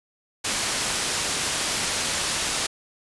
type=low-pass noise; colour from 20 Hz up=white; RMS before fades=-26 dBFS; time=0.44-2.67 s; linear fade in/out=10 ms; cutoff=8400 Hz; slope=12 dB/octave; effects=resampled to 24000 Hz